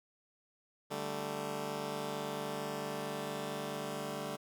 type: chord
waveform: 10% pulse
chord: D suspended fourth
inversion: none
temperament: just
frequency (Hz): 146.83 / 195.78 / 220.2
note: D3 / G3 / A3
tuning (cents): 0 / -2 / +2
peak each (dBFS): -34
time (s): 0.9-4.37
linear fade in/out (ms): 20
effects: none